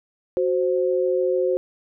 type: tone pair together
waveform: sine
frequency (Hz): 370 / 523.3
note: F#4 / C5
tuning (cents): 0 / 0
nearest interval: tritone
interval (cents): 600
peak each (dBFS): -21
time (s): 0.37-1.57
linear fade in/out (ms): 0
effects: none